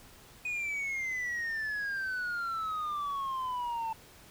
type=exponential sweep; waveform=sine; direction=down; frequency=2489 to 888 Hz; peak=-29 dBFS; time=0.45-3.93 s; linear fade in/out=5 ms; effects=tanh soft clip ceiling -31 dBFS + pink hiss -55 dBFS RMS until 4.3 s